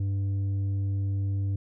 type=tone with tanh clipping; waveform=sine; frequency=98.4 Hz; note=G2; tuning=7 cents sharp; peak=-26 dBFS; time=0-1.56 s; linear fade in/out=5 ms; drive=5 dB; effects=none